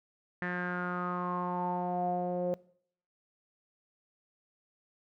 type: tone with low-pass filter sweep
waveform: sawtooth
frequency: 178.5 Hz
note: F3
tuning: 38 cents sharp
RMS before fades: -33 dBFS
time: 0.42-2.54 s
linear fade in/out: 0 ms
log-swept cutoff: 1800 to 550 Hz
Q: 7.7
effects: noise-tail reverb RT60 0.6 s tail -22 dB re dry